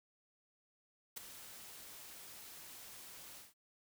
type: noise with ADSR envelope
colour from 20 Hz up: white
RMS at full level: -42 dBFS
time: 1.16-3.54 s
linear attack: 14 ms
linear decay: 10 ms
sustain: -11 dB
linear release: 170 ms
effects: none